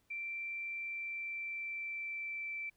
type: tone with pitch glide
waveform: sine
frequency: 2349 to 2331 Hz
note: D7 to D7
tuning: 0 to -14 cents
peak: -38 dBFS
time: 0.1-2.7 s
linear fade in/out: 10 ms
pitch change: -14 cents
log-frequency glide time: 0.76-2.52 s
effects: pink hiss -75 dBFS RMS until 2.76 s